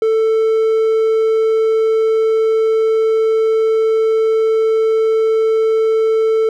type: tone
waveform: triangle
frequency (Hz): 443.1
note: A4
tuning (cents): +12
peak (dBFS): -9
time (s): 0.02-6.49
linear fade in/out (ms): 2
effects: none